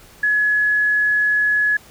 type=tone; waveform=sine; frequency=1694 Hz; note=G#6; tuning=34 cents sharp; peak=-14 dBFS; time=0.23-1.77 s; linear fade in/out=5 ms; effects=pink hiss -46 dBFS RMS until 1.9 s